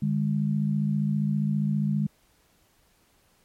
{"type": "tone pair together", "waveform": "sine", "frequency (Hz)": [149.44, 204.4], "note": ["D3", "G#3"], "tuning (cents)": [30, -27], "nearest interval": "perfect fourth", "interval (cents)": 543, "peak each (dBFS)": -25, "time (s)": [0.02, 2.07], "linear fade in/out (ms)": 5, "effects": ["pink hiss -64 dBFS RMS until 3.44 s", "MP3 64 kbps"]}